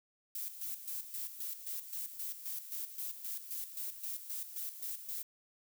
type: noise with tremolo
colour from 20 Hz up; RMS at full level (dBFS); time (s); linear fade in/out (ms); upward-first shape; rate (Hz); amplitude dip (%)
violet; -40; 0.35-5.23; 2; square; 3.8; 65
effects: none